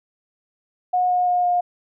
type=tone with pitch steps; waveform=sine; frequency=726 / 721 / 716 / 711.1 Hz; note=F#5 / F#5 / F5 / F5; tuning=-33 / -45 / +43 / +31 cents; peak=-16 dBFS; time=0.93-1.61 s; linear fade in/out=10 ms; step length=170 ms; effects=none